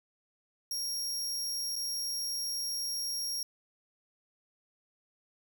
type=tone with dropouts; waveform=sawtooth; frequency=5588 Hz; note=F8; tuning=in tune; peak=-30 dBFS; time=0.71-3.43 s; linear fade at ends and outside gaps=2 ms; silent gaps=1.757-1.762 s; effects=none